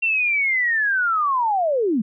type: linear sweep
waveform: sine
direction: down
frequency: 2732 to 195 Hz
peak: -17 dBFS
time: 0.02-2.02 s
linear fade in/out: 10 ms
effects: none